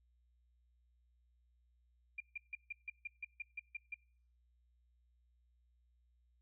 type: tone bursts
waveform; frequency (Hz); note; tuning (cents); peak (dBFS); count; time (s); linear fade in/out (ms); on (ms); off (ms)
sine; 2393; D7; +32; -40; 11; 2.18-3.944; 5; 24; 150
effects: noise-tail reverb RT60 0.6 s tail -25 dB re dry + added 60 Hz sine -70 dBFS peak until 6.41 s